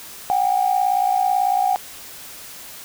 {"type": "tone pair together", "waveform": "sine", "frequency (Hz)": [740, 798.1], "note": ["F#5", "G5"], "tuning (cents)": [0, 31], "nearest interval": "minor second", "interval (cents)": 131, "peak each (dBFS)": -18, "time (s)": [0.3, 1.76], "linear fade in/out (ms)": 0, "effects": ["tanh soft clip ceiling -8 dBFS", "white hiss -38 dBFS RMS until 2.84 s"]}